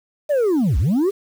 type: linear two-way sweep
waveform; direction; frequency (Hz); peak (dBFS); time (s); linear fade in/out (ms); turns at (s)
sine; down then up; 613 to 52.9 to 417.8; -12; 0.29-1.11; 20; 0.78
effects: tanh soft clip ceiling -14 dBFS + 7-bit